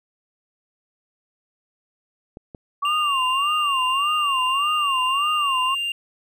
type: clicks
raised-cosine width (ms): 2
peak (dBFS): -24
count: 2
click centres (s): 2.371 / 2.548
type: tone with vibrato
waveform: sine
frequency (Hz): 1120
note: C#6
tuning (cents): +18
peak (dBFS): -20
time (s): 2.82-5.75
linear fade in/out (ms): 10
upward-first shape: sine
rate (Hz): 1.7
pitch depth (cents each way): 170
type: tone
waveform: triangle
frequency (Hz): 2794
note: F7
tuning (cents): 0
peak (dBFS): -21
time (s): 2.85-5.92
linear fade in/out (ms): 2
effects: none